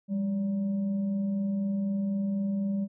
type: tone with frequency modulation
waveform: sine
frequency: 199.5 Hz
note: G3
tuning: 31 cents sharp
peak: -26 dBFS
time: 0.08-2.88 s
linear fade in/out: 50 ms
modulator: 375 Hz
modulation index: 0.28
effects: none